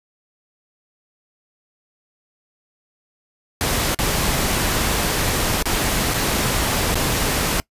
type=noise with dropouts; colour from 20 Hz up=pink; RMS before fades=-20 dBFS; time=3.61-7.6 s; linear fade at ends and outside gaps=0 ms; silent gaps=3.946-3.989 / 5.625-5.656 / 6.138-6.142 / 6.944-6.955 s; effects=noise-tail reverb RT60 0.1 s tail -23 dB re dry + resampled to 32000 Hz